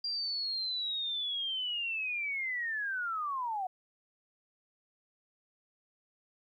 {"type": "linear sweep", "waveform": "sine", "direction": "down", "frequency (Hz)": [4783, 722], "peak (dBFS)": -32, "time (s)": [0.04, 3.67], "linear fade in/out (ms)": 5, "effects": ["12-bit"]}